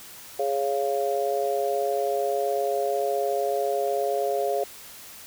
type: chord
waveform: sine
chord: Db major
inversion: second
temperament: just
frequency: 415.8 / 554.4 / 693 Hz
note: Ab4 / Db5 / F5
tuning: +2 / 0 / -14 cents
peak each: -27 dBFS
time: 0.39-4.64 s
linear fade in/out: 5 ms
effects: white hiss -44 dBFS RMS until 5.26 s